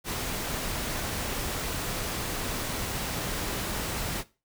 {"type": "noise", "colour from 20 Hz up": "pink", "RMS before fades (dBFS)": -32, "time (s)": [0.04, 4.24], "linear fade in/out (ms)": 50, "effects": ["noise-tail reverb RT60 0.3 s tail -18 dB re dry"]}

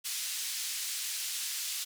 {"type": "band-pass noise", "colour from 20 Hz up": "white", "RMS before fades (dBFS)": -36, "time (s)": [0.04, 1.85], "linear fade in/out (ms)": 20, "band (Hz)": [2700, 9400], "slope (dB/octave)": 12, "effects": []}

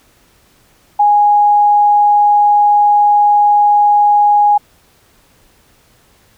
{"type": "tone", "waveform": "sine", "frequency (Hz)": 827, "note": "G#5", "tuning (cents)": -8, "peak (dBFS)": -6, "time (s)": [0.99, 4.58], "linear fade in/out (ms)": 10, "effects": ["pink hiss -51 dBFS RMS until 6.37 s"]}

